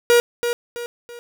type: tone with echo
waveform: 45% pulse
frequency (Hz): 476.8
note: A#4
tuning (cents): +39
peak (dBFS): -11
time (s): 0.1-0.2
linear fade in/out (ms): 0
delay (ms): 330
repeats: 3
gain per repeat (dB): -8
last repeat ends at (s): 1.19
effects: none